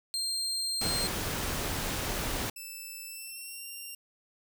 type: tone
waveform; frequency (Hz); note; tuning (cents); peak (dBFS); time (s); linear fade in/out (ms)
30% pulse; 4186; C8; 0; -27; 0.14-1.07; 0
type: noise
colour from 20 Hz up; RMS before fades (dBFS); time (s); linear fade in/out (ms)
pink; -33; 0.81-2.5; 5
type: tone with pitch glide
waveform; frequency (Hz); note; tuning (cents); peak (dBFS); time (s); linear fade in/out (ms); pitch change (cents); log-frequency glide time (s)
5% pulse; 2640 to 2773; E7 to F7; +2 to -13; -32; 2.56-3.95; 5; +85; 3.06-3.67
effects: none